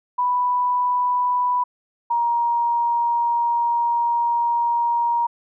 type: tone pair in turn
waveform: sine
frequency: 987.8 / 942.9 Hz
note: B5 / A#5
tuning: 0 / +20 cents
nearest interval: minor second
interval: 80 cents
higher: first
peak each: -17 dBFS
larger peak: neither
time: 0.18-1.64 / 2.1-5.27 s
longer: second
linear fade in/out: 10 ms
effects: none